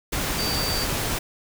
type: tone in noise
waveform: sine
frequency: 4633 Hz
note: D8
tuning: 24 cents flat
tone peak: -27 dBFS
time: 0.38-0.85 s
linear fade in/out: 10 ms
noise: pink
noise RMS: -26 dBFS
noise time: 0.12-1.19 s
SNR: -4 dB
effects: none